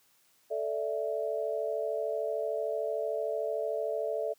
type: chord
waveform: sine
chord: A suspended fourth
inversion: none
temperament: just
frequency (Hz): 440 / 586.7 / 660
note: A4 / D5 / E5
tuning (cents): 0 / -2 / +2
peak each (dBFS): -34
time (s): 0.5-4.34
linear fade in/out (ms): 20
effects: white hiss -67 dBFS RMS until 4.38 s + high-pass 100 Hz 12 dB/octave